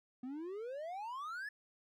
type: exponential sweep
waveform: triangle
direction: up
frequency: 244 to 1760 Hz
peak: -39 dBFS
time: 0.23-1.49 s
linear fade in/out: 5 ms
effects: none